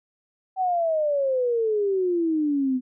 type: exponential sweep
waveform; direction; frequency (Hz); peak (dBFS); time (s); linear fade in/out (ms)
sine; down; 766 to 250; -20; 0.56-2.81; 50
effects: none